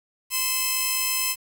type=tone pair together; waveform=5% pulse; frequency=1032.2 / 2605 Hz; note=C6 / E7; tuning=-24 / -21 cents; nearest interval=octave + major third; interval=1603 cents; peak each=-15 dBFS; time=0.3-1.36 s; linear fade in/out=50 ms; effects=8-bit